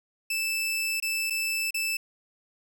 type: tone with dropouts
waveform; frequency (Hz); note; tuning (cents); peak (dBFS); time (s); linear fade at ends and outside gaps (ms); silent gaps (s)
sawtooth; 2637; E7; 0; -23; 0.3-1.97; 5; 1.001-1.024 / 1.3-1.305 / 1.707-1.743
effects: none